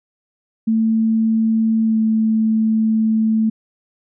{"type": "tone with pitch glide", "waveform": "sine", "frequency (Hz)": [222.8, 220.4], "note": ["A3", "A3"], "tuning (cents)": [22, 3], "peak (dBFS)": -13, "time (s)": [0.67, 3.5], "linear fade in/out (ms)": 10, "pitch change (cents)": -19, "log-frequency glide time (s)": [1.84, 1.98], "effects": []}